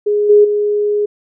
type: tone with level steps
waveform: sine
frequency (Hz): 415.3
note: G#4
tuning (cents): 0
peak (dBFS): -11 / -4 / -12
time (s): 0.06-1.06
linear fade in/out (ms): 10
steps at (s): 0.29 / 0.44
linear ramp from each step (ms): 10
effects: none